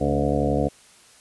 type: harmonic tone with a mistuned harmonic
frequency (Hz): 71.7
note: D2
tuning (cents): -41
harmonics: 1 / 2 / 3 / 4 / 6 / 7 / 8 / 9 / 10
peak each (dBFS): -28 / -27 / -28 / -26 / -29 / -26 / -30 / -31 / -30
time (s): 0-0.69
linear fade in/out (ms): 20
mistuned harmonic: 2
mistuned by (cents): -38
effects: white hiss -52 dBFS RMS until 1.2 s + resampled to 24000 Hz